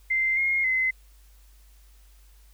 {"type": "tone with pitch steps", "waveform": "sine", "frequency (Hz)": [2083, 2142, 2049], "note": ["C7", "C7", "C7"], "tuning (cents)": [-8, 40, -37], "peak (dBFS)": -21, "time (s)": [0.1, 0.91], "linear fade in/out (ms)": 10, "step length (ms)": 270, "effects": ["added 50 Hz sine -51 dBFS peak until 2.53 s", "white hiss -62 dBFS RMS until 2.53 s"]}